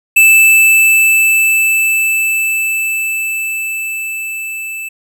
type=tone with level ramp; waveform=square; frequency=2637 Hz; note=E7; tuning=in tune; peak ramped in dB=-4 to -22 dBFS; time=0.16-4.89 s; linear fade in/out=10 ms; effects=none